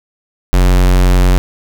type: tone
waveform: square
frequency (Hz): 45.55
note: F#1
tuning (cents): -26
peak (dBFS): -7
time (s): 0.53-1.38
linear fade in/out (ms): 0
effects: none